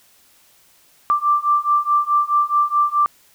sine beating tone pair, 1174.7 / 1179.4 Hz, D6 / D6, 0 / +7 cents, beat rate 4.7 Hz, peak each -18 / -17 dBFS, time 1.1-3.06 s, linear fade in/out 0 ms, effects white hiss -54 dBFS RMS until 3.34 s

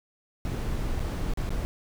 brown noise with dropouts, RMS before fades -29 dBFS, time 0.45-1.65 s, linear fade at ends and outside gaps 0 ms, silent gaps 0.994-1.001 / 1.336-1.373 / 1.492-1.505 s, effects none

